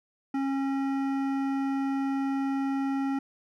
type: tone with hard clipping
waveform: sine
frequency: 272.5 Hz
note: C#4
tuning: 29 cents flat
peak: -28 dBFS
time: 0.34-3.19 s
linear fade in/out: 5 ms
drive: 13 dB
effects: none